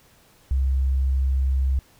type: tone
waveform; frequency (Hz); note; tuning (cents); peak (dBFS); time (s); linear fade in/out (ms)
sine; 66.4; C2; +26; -18; 0.51-1.79; 0
effects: pink hiss -56 dBFS RMS until 1.99 s